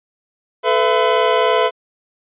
square tone cluster, 437.9 / 501 / 671 / 1010 Hz, A4 / B4 / E5 / B5, -8 / +25 / +31 / +39 cents, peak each -19 dBFS, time 0.63-1.71 s, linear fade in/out 50 ms, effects resampled to 8000 Hz

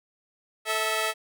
10% pulse tone pair together, 440 / 651.1 Hz, A4 / E5, 0 / -22 cents, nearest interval perfect fifth, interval 678 cents, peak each -21 / -18 dBFS, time 0.65-1.14 s, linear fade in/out 50 ms, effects none

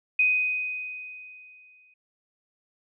sine tone with exponential decay, 2501 Hz, D#7, 8 cents sharp, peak -17 dBFS, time 0.19-1.94 s, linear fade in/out 5 ms, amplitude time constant 380 ms, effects none

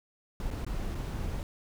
brown noise with dropouts, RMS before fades -34 dBFS, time 0.4-1.43 s, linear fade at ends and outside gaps 1 ms, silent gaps 0.505-0.511 / 0.648-0.665 / 0.948-0.952 s, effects none

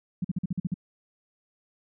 sine tone bursts, 180.1 Hz, F#3, 46 cents flat, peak -24 dBFS, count 8, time 0.22-0.742 s, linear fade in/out 5 ms, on 25 ms, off 46 ms, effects none

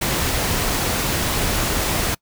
pink noise, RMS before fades -21 dBFS, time 0.01-2.15 s, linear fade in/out 10 ms, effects noise-tail reverb RT60 0.1 s tail -25 dB re dry

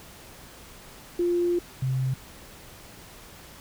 sine tone pair in turn, 349.2 / 130.8 Hz, F4 / C3, 0 / 0 cents, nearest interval octave + perfect fourth, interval 1700 cents, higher first, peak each -21 / -23 dBFS, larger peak first, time 1.19-1.59 / 1.82-2.14 s, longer first, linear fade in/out 5 ms, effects pink hiss -47 dBFS RMS until 3.6 s

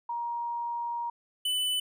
sine / square tone pair in turn, 944 / 2997 Hz, A#5 / F#7, +22 / +22 cents, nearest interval octave + minor sixth, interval 2000 cents, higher second, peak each -30 / -27 dBFS, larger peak second, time 0.09-1.1 / 1.45-1.8 s, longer first, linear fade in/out 5 ms, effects none

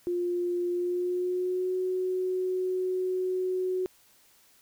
sine tone with pitch glide, 352.3 to 369.6 Hz, F4 to F#4, +15 to -2 cents, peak -26 dBFS, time 0.07-3.86 s, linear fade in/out 0 ms, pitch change +83 cents, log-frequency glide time 0.71-1.75 s, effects white hiss -61 dBFS RMS until 4.61 s

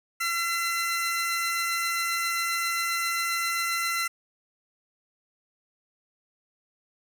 sawtooth tone pair together, 1358.5 / 2034 Hz, F6 / C7, -48 / -50 cents, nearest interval perfect fifth, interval 698 cents, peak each -25 dBFS, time 0.2-4.08 s, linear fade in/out 10 ms, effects none

